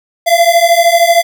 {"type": "beating tone pair", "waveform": "square", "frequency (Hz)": [676, 689], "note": ["E5", "F5"], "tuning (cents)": [43, -24], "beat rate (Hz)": 13, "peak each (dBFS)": -10, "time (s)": [0.26, 1.23], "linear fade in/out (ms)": 20, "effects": []}